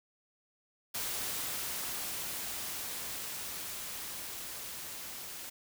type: noise with level ramp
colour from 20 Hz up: white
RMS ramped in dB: -36 to -44 dBFS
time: 0.94-5.5 s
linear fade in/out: 10 ms
effects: none